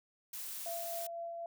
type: noise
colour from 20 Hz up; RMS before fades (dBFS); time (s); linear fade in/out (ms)
blue; -43; 0.33-1.07; 5
type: tone with tremolo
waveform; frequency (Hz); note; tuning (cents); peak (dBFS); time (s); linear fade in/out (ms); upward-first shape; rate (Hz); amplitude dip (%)
sine; 678; E5; +49; -38; 0.66-1.46; 2; sine; 4; 25
effects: none